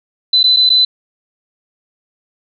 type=tone with dropouts; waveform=sine; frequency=4017 Hz; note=B7; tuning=29 cents sharp; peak=-7 dBFS; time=0.33-0.85 s; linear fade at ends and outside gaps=5 ms; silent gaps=0.431-0.439 / 0.564-0.569 / 0.693-0.7 s; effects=none